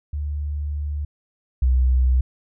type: tone pair in turn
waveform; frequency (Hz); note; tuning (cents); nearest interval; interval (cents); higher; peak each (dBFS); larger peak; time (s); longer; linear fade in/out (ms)
sine; 73.42 / 63.58; D2 / C2; 0 / -49; major second; 249; first; -23 / -14; second; 0.13-1.05 / 1.62-2.21; first; 5
effects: none